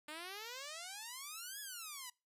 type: exponential two-way sweep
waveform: 5% pulse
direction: up then down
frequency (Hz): 295.2 to 1716 to 961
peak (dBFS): -34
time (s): 0.08-2.1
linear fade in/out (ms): 5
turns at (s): 1.6
effects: noise-tail reverb RT60 0.3 s tail -25 dB re dry + resampled to 32000 Hz